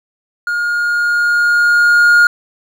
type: tone with level ramp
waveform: triangle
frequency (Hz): 1425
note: F6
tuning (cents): +34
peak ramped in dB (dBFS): -13 to -3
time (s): 0.47-2.27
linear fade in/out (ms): 2
effects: none